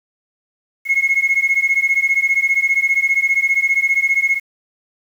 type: beating tone pair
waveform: sine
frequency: 2164 / 2179 Hz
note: C#7 / C#7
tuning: -42 / -30 cents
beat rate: 15 Hz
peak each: -15 dBFS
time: 0.85-4.4 s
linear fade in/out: 50 ms
effects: tanh soft clip ceiling -8 dBFS + 7-bit